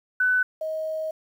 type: tone pair in turn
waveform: sine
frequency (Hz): 1500 / 630.7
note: F#6 / D#5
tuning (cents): +23 / +23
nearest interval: octave + minor third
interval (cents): 1500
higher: first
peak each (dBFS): -18 / -26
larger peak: first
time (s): 0.2-0.43 / 0.61-1.11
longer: second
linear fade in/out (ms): 5
effects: 9-bit